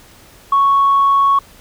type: tone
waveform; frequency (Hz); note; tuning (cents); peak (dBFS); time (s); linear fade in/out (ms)
sine; 1108.7; C#6; 0; -8; 0.52-1.39; 5
effects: tanh soft clip ceiling -5 dBFS + pink hiss -44 dBFS RMS until 1.6 s